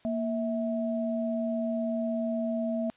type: tone pair together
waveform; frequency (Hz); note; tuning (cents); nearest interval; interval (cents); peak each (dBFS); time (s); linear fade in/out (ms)
sine; 233.1 / 650.6; A#3 / E5; 0 / -23; octave + tritone; 1777; -29 / -31; 0.05-2.9; 0
effects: white hiss -62 dBFS RMS until 2.96 s + resampled to 8000 Hz